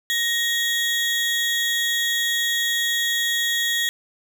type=tone pair together; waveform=35% pulse; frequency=1878 / 3346 Hz; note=A#6 / G#7; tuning=+12 / +12 cents; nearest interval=minor seventh; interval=1000 cents; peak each=-21 dBFS; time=0.1-3.89 s; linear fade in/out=0 ms; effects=none